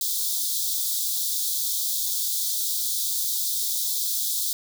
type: high-pass noise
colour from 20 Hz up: white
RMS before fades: -26 dBFS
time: 0.01-4.53 s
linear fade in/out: 2 ms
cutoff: 3400 Hz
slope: 96 dB/octave
effects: none